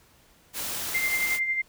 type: noise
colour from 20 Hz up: white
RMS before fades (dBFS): -32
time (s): 0.53-1.4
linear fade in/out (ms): 50
type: tone with tremolo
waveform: sine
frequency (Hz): 2093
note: C7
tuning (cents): 0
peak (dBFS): -22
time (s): 0.94-1.62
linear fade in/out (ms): 10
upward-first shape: sine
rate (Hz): 11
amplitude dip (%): 50
effects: pink hiss -59 dBFS RMS until 1.68 s